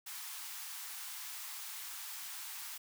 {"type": "high-pass noise", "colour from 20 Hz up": "white", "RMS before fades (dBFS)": -45, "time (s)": [0.06, 2.78], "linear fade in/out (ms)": 10, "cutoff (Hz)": 800, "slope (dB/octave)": 48, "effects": []}